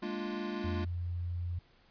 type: chord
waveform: square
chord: Bb dominant seventh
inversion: third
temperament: equal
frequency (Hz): 207.7 / 233.1 / 293.7 / 349.2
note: Ab3 / Bb3 / D4 / F4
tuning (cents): 0 / 0 / 0 / 0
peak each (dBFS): -40 / -43 / -44 / -40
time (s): 0.02-0.85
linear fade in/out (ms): 10
type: tone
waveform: sine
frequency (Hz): 87.31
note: F2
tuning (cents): 0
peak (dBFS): -33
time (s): 0.64-1.59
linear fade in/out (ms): 5
effects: pink hiss -65 dBFS RMS until 1.9 s + resampled to 11025 Hz